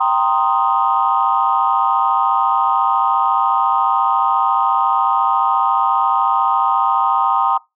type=chord; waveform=sine; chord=C minor seventh; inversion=second; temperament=equal; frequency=784 / 932.3 / 1046.5 / 1244.5 Hz; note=G5 / Bb5 / C6 / Eb6; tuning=0 / 0 / 0 / 0 cents; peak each=-18 dBFS; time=0-7.58 s; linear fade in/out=10 ms; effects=noise-tail reverb RT60 0.2 s tail -21 dB re dry + tanh soft clip ceiling -3 dBFS